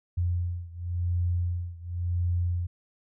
sine beating tone pair, 87.31 / 88.24 Hz, F2 / F2, 0 / +18 cents, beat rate 0.93 Hz, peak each -28 / -30 dBFS, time 0.17-2.67 s, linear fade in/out 10 ms, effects none

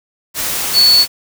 sine tone in noise, 4435 Hz, C#8, in tune, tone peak -6 dBFS, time 0.73-1.06 s, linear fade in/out 50 ms, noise white, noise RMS -19 dBFS, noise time 0.34-1.08 s, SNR +10 dB, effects none

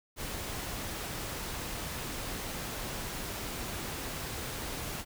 pink noise, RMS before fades -38 dBFS, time 0.16-5.05 s, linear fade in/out 50 ms, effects none

